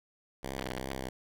5% pulse tone with vibrato, 65.41 Hz, C2, in tune, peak -25 dBFS, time 0.43-1.09 s, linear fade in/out 5 ms, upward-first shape triangle, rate 2.6 Hz, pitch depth 51 cents each way
clicks, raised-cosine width 0.3 ms, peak -20 dBFS, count 6, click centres 0.592 / 0.622 / 0.666 / 0.712 / 0.776 / 0.915 s
effects none

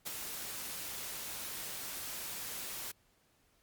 white noise with ADSR envelope, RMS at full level -36 dBFS, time 0.05-2.92 s, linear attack 26 ms, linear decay 4 ms, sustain -6 dB, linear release 14 ms, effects pink hiss -71 dBFS RMS until 3.62 s + Opus 48 kbps

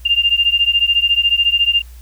sine beating tone pair, 2794 / 2808 Hz, F7 / F7, 0 / +9 cents, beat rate 14 Hz, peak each -14 / -15 dBFS, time 0.05-1.82 s, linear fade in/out 10 ms, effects added 60 Hz sine -34 dBFS peak until 2.01 s + white hiss -49 dBFS RMS until 2.01 s

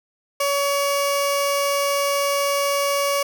15% pulse tone with notch filter, 564 Hz, C#5, 30 cents sharp, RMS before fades -21 dBFS, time 0.4-3.23 s, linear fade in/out 5 ms, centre 1600 Hz, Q 1.7, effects none

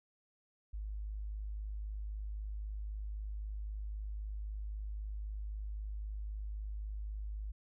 sine tone, 51.91 Hz, G#1, in tune, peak -38 dBFS, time 0.73-7.52 s, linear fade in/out 10 ms, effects none

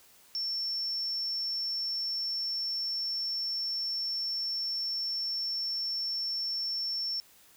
sine tone, 5420 Hz, E8, 47 cents sharp, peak -30 dBFS, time 0.35-7.2 s, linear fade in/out 0 ms, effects white hiss -59 dBFS RMS until 7.56 s

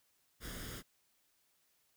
pink noise with comb filter, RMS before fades -45 dBFS, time 0.4-0.83 s, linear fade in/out 50 ms, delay 0.59 ms, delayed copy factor +0.65, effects white hiss -75 dBFS RMS until 1.96 s

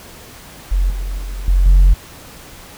sine tone with level steps, 44.98 Hz, F#1, 48 cents flat, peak -11 / -19 / -22 / -8 / -3 dBFS, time 0.71-1.94 s, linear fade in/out 10 ms, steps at 0.9 / 1.18 / 1.48 / 1.66 s, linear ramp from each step 2 ms, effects tanh soft clip ceiling -4 dBFS + pink hiss -38 dBFS RMS until 2.77 s

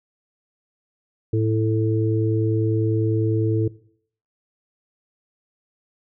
harmonic tone, 110 Hz, A2, in tune, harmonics 1 / 3 / 4, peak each -19 / -24 / -25 dBFS, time 1.33-3.68 s, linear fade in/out 5 ms, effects noise-tail reverb RT60 0.6 s tail -20 dB re dry

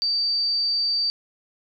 sine tone, 4632 Hz, D8, 25 cents flat, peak -20 dBFS, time 0.02-1.1 s, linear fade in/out 0 ms, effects 10-bit

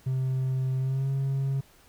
triangle tone with pitch glide, 130.81 to 136.05 Hz, C3 to C#3, 0 to -32 cents, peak -22 dBFS, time 0.06-1.61 s, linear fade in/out 10 ms, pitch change +68 cents, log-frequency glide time 0.78-1.09 s, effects tanh soft clip ceiling -18 dBFS + pink hiss -58 dBFS RMS until 1.88 s

